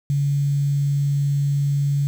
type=tone with quantisation; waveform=sine; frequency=141.8 Hz; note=C#3; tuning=40 cents sharp; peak=-17 dBFS; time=0.1-2.07 s; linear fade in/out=0 ms; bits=7; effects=none